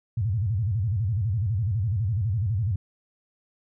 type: tone with vibrato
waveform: sine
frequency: 103.83 Hz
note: G#2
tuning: in tune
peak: -22 dBFS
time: 0.17-2.76 s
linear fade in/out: 5 ms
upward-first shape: square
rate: 12 Hz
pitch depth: 200 cents each way
effects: none